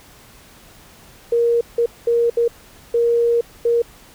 sine tone bursts at uneven times, 470 Hz, A#4, 14 cents sharp, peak -13 dBFS, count 6, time 1.32-1.61 / 1.78-1.86 / 2.07-2.3 / 2.37-2.48 / 2.94-3.41 / 3.65-3.82 s, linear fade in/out 5 ms, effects pink hiss -46 dBFS RMS until 4.14 s

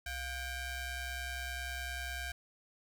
sawtooth ring-modulated tone, 767 Hz, G5, 38 cents flat, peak -31 dBFS, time 0.06-2.32 s, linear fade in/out 5 ms, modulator 832 Hz, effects none

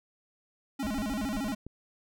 square tone with vibrato, 240 Hz, B3, 49 cents flat, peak -31 dBFS, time 0.79-1.55 s, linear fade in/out 10 ms, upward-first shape square, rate 13 Hz, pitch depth 230 cents each way
brown noise with tremolo, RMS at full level -39 dBFS, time 0.84-1.55 s, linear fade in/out 5 ms, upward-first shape triangle, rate 8.2 Hz, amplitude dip 80%
clicks, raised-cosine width 3 ms, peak -29 dBFS, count 2, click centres 1.027 / 1.666 s
effects none

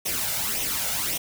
white noise with flanger, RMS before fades -27 dBFS, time 0.05-1.18 s, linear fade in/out 10 ms, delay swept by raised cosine 0.33 to 1.43 ms, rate 1.8 Hz, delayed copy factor +0.65, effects none

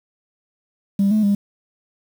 sine tone with pitch steps, 198.4 / 214.9 / 201.7 Hz, G3 / A3 / G3, +21 / -41 / +50 cents, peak -12 dBFS, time 0.99-1.35 s, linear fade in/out 5 ms, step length 120 ms, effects tanh soft clip ceiling -11 dBFS + 7-bit

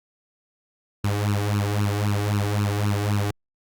sawtooth tone with flanger, 102.8 Hz, G#2, 17 cents flat, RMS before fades -23 dBFS, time 1.04-3.31 s, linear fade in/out 5 ms, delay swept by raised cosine 0.72 to 2.72 ms, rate 3.8 Hz, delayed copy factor +0.95, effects Opus 48 kbps

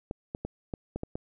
clicks, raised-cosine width 2 ms, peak -20 dBFS, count 7, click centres 0.111 / 0.349 / 0.45 / 0.738 / 0.96 / 1.034 / 1.155 s, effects none

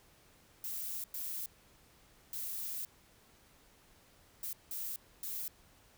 violet noise bursts at uneven times, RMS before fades -40 dBFS, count 6, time 0.64-1.04 / 1.14-1.46 / 2.33-2.85 / 4.43-4.53 / 4.71-4.96 / 5.23-5.48 s, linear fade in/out 2 ms, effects pink hiss -64 dBFS RMS until 5.97 s

